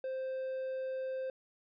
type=tone; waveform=triangle; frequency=523.3 Hz; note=C5; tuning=in tune; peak=-33 dBFS; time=0.04-1.3 s; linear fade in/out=2 ms; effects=resampled to 11025 Hz